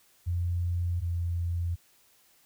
sine tone pair in turn, 87.31 / 85.96 Hz, F2 / F2, 0 / -27 cents, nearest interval unison, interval 27 cents, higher first, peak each -26 / -27 dBFS, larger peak first, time 0.26-1.01 / 1.01-1.76 s, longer neither, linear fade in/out 20 ms, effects white hiss -63 dBFS RMS until 2.45 s

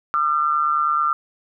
sine tone pair together, 1205 / 1354 Hz, D6 / E6, +44 / +46 cents, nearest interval major second, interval 202 cents, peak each -19 / -20 dBFS, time 0.14-1.13 s, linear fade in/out 0 ms, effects none

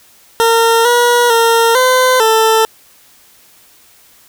20% pulse tone with pitch steps, 458.3 / 481.5 / 460 / 511 / 443.8 Hz, A#4 / B4 / A#4 / C5 / A4, -29 / -44 / -23 / -41 / +15 cents, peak -3 dBFS, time 0.4-2.65 s, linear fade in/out 0 ms, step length 450 ms, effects white hiss -46 dBFS RMS until 4.28 s

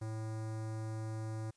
square tone with notch filter, 110 Hz, A2, in tune, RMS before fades -40 dBFS, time 0.01-1.51 s, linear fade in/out 10 ms, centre 3000 Hz, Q 0.58, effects white hiss -75 dBFS RMS until 1.56 s + resampled to 22050 Hz

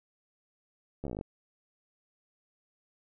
slowing click train, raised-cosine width 2 ms, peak -24 dBFS, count 11, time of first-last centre 1.04-1.211 s, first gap 13 ms, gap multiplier 1.06, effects none

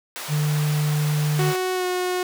pink high-pass noise, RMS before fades -33 dBFS, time 0.16-1.56 s, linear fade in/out 0 ms, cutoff 670 Hz, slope 12 dB/octave
triangle tone, 150 Hz, D3, 37 cents sharp, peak -17 dBFS, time 0.28-1.54 s, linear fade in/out 50 ms
sawtooth tone with pitch glide, 370 to 363.4 Hz, F#4 to F#4, 0 to -31 cents, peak -18 dBFS, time 1.39-2.23 s, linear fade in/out 2 ms, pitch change -31 cents, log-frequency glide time 1.74-1.85 s
effects none

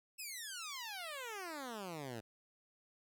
10% pulse exponential sweep, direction down, 2664 to 106.6 Hz, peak -35 dBFS, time 0.18-2.21 s, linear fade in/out 20 ms, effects none

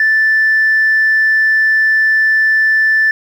sine tone, 1760 Hz, A6, in tune, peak -7 dBFS, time 0-3.11 s, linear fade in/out 2 ms, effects tanh soft clip ceiling -5 dBFS + 7-bit

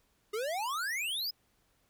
square exponential sweep, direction up, 404.3 to 5200 Hz, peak -33 dBFS, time 0.33-1.31 s, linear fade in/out 10 ms, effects pink hiss -72 dBFS RMS until 1.89 s

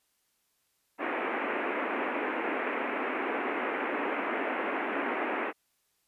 pink band-pass noise, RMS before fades -32 dBFS, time 0.98-5.53 s, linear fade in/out 50 ms, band 250 to 2500 Hz, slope 48 dB/octave, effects white hiss -74 dBFS RMS until 6.07 s + resampled to 32000 Hz

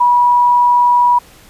sine tone, 972 Hz, B5, 28 cents flat, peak -7 dBFS, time 0-1.19 s, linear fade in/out 10 ms, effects pink hiss -43 dBFS RMS until 1.49 s + resampled to 32000 Hz

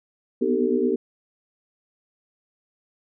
sine tone cluster, 242 / 251 / 307.8 / 388.1 / 448.5 Hz, B3 / B3 / D#4 / G4 / A4, -35 / +28 / -19 / -17 / +33 cents, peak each -28 / -25 / -28 / -23 / -25 dBFS, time 0.41-0.96 s, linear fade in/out 10 ms, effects none

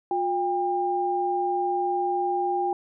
sine tone pair together, 356.8 / 800 Hz, F4 / G5, +37 / +35 cents, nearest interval octave + major second, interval 1398 cents, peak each -27 / -24 dBFS, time 0.11-2.73 s, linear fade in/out 2 ms, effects none

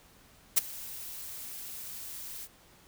blue noise with ADSR envelope, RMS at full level -20 dBFS, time 0.56-2.48 s, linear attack 18 ms, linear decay 16 ms, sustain -22 dB, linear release 44 ms, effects pink hiss -59 dBFS RMS until 2.87 s

